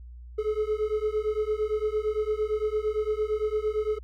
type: beating tone pair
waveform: triangle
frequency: 423.7 / 432.5 Hz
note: G#4 / A4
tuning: +35 / -30 cents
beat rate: 8.8 Hz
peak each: -26 dBFS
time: 0.38-3.99 s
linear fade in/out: 10 ms
effects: added 60 Hz sine -41 dBFS peak until 4.03 s